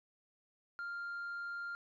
sine tone, 1396.9 Hz, F6, in tune, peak -37 dBFS, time 0.79-1.75 s, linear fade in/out 0 ms, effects tanh soft clip ceiling -38 dBFS

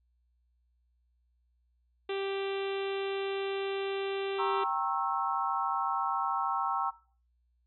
harmonic tone, 392 Hz, G4, in tune, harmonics 1 / 2 / 3 / 4 / 5 / 6 / 7 / 8 / 9 / 10, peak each -32 / -42 / -45 / -48 / -49 / -48 / -45 / -49 / -47 / -54 dBFS, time 2.09-4.64 s, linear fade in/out 5 ms
sine chord, G diminished seventh, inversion none, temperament equal with one note detuned, 784 / 932.3 / 1085.9 / 1318.5 Hz, G5 / Bb5 / Db6 / Fb6, 0 / 0 / -36 / 0 cents, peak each -34 dBFS, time 4.38-6.91 s, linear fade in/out 20 ms
effects noise-tail reverb RT60 0.4 s tail -18 dB re dry + added 60 Hz sine -69 dBFS peak until 7.66 s

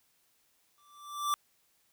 square tone with exponential growth, 1171 Hz, D6, 5 cents flat, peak -26 dBFS, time 0.78-1.34 s, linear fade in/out 0 ms, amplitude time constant 120 ms, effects white hiss -71 dBFS RMS until 1.92 s

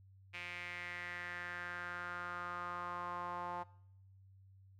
sawtooth tone with band-pass filter sweep, 176.1 Hz, F3, 15 cents sharp, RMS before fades -44 dBFS, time 0.33-3.64 s, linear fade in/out 20 ms, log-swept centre 2400 to 920 Hz, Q 4.6, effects noise-tail reverb RT60 0.7 s tail -21 dB re dry + added 96 Hz sine -59 dBFS peak until 4.79 s

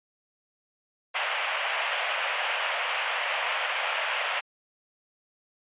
white band-pass noise, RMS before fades -29 dBFS, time 1.14-4.41 s, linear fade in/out 20 ms, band 540 to 3100 Hz, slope 48 dB/octave, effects resampled to 8000 Hz

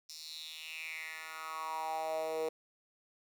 10% pulse tone with high-pass filter sweep, 159.2 Hz, D#3, 40 cents sharp, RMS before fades -40 dBFS, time 0.09-2.49 s, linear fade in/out 5 ms, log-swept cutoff 5200 to 450 Hz, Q 5.4, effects none

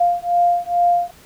sine beating tone pair, 698.5 / 700.8 Hz, F5 / F5, 0 / +6 cents, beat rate 2.3 Hz, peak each -17 / -17 dBFS, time 0-1.11 s, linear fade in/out 10 ms, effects pink hiss -47 dBFS RMS until 1.25 s

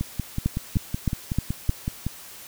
two click trains, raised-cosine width 5 ms, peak -13 / -9 dBFS, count 12 / 5, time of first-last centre 0.01-2.066 / 0.46-1.695 s, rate 5.35 / 3.24 Hz, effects white hiss -43 dBFS RMS until 2.47 s

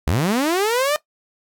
sawtooth linear sweep, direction up, 61.9 to 614 Hz, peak -13 dBFS, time 0.07-0.96 s, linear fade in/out 0 ms, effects noise-tail reverb RT60 0.1 s tail -17 dB re dry

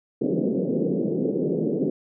white band-pass noise, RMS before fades -24 dBFS, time 0.21-1.9 s, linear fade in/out 5 ms, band 150 to 490 Hz, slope 48 dB/octave, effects none

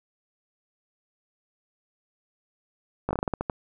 slowing click train, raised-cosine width 1 ms, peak -12 dBFS, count 10, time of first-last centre 3.09-3.498 s, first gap 18 ms, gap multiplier 1.22, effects none

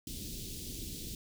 pink band-stop noise, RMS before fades -42 dBFS, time 0.07-1.15 s, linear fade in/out 2 ms, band 350 to 3400 Hz, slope 24 dB/octave, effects none

